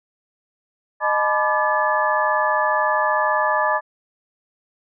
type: tone cluster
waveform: sine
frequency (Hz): 615 / 859 / 994 / 1181 / 1719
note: D#5 / A5 / B5 / D6 / A6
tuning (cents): -20 / -42 / +11 / +9 / -41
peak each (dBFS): -23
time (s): 1-3.81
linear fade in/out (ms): 50
effects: none